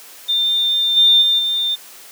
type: tone with level steps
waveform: sine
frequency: 3602 Hz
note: A7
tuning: 40 cents sharp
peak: -14 / -8 / -12 / -16 dBFS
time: 0.28-1.76 s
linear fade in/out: 20 ms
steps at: 0.96 / 1.21 / 1.38 s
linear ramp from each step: 20 ms
effects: white hiss -40 dBFS RMS until 2.11 s + high-pass 300 Hz 12 dB/octave